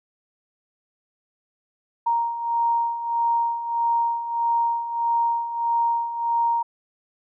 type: beating tone pair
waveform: sine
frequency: 932.3 / 933.9 Hz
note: A#5 / A#5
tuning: 0 / +3 cents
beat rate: 1.6 Hz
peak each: -27 / -21 dBFS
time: 2.06-6.63 s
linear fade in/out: 10 ms
effects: none